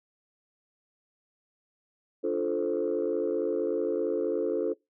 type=chord; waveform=sine; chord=D minor seventh; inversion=none; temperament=equal; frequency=293.7 / 349.2 / 440 / 523.3 Hz; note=D4 / F4 / A4 / C5; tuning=0 / 0 / 0 / 0 cents; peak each=-33 / -30 / -28 / -32 dBFS; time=2.23-4.74 s; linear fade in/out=20 ms; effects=noise-tail reverb RT60 0.2 s tail -23 dB re dry + tanh soft clip ceiling -19 dBFS